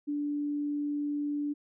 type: tone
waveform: sine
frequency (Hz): 291.7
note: D4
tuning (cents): -12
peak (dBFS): -29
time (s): 0.07-1.54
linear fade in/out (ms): 20
effects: none